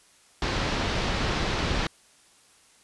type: low-pass noise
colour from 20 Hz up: pink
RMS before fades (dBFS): -27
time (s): 0.42-1.87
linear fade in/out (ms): 2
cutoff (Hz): 5100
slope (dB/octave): 24
effects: white hiss -58 dBFS RMS until 2.83 s + resampled to 24000 Hz